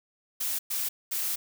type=noise bursts at uneven times; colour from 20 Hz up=blue; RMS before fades=-30 dBFS; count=3; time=0.4-0.59 / 0.7-0.89 / 1.11-1.36 s; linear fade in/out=10 ms; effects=none